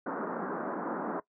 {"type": "band-pass noise", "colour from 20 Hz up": "pink", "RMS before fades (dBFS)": -35, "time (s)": [0.06, 1.2], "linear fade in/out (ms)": 5, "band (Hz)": [190, 1500], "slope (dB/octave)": 48, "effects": ["noise-tail reverb RT60 0.1 s tail -18 dB re dry"]}